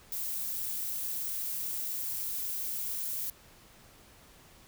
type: noise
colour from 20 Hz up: violet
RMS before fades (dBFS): -35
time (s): 0.12-3.3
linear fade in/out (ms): 2
effects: pink hiss -57 dBFS RMS until 4.67 s